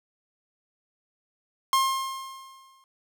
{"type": "tone with exponential decay", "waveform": "45% pulse", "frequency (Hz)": 1066, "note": "C6", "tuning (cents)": 32, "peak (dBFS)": -18, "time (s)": [1.73, 2.84], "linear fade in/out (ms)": 1, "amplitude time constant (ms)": 240, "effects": []}